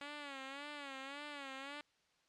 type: tone with vibrato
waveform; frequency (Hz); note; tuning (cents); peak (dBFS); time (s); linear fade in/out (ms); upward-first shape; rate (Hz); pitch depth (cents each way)
5% pulse; 280.5; C#4; +21; -34; 0.01-1.81; 2; sine; 1.8; 92
effects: white hiss -75 dBFS RMS until 2.28 s + low-pass 5000 Hz 12 dB/octave